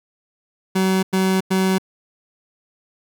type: tone bursts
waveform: 30% pulse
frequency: 189 Hz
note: F#3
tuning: 37 cents sharp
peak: -13 dBFS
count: 3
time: 0.75-1.784 s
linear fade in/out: 10 ms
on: 280 ms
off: 97 ms
effects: none